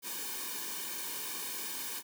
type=noise with comb filter; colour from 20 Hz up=white; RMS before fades=-39 dBFS; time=0.02-2.03 s; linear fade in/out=50 ms; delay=1.5 ms; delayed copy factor=-0.95; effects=high-pass 200 Hz 12 dB/octave